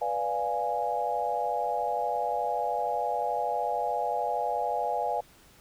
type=chord; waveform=sine; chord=B diminished seventh; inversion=none; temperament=equal; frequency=493.9 / 587.3 / 698.5 / 830.6 Hz; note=B4 / D5 / F5 / Ab5; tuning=0 / 0 / 0 / 0 cents; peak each=-34 / -34 / -31 / -30 dBFS; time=0.01-5.21 s; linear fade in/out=10 ms; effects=pink hiss -57 dBFS RMS until 5.6 s